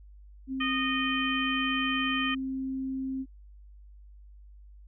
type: tone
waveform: sine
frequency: 264.6 Hz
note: C4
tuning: 20 cents sharp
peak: -30 dBFS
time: 0.47-3.26 s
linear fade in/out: 50 ms
type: harmonic tone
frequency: 617 Hz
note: D#5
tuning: 15 cents flat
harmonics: 2 / 3 / 4 / 5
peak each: -33 / -33 / -33 / -33 dBFS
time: 0.6-2.35 s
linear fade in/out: 10 ms
effects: added 50 Hz sine -48 dBFS peak until 4.87 s